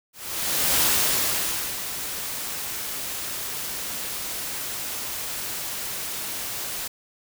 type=noise with ADSR envelope; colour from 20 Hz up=white; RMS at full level=-20 dBFS; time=0.13-6.88 s; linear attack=670 ms; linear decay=950 ms; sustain=-11 dB; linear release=7 ms; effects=none